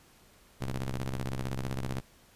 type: ring-modulated tone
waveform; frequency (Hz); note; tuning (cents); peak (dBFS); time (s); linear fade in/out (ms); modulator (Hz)
sawtooth; 66.1; C2; +18; -25; 0.6-2.01; 20; 58.3
effects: pink hiss -60 dBFS RMS until 2.35 s + resampled to 32000 Hz